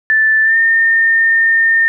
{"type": "tone with pitch glide", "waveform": "sine", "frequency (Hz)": [1760, 1817.9], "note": ["A6", "A#6"], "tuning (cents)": [0, -44], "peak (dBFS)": -8, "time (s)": [0.1, 1.88], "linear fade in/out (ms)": 0, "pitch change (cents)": 56, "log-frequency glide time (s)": [0.43, 0.57], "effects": []}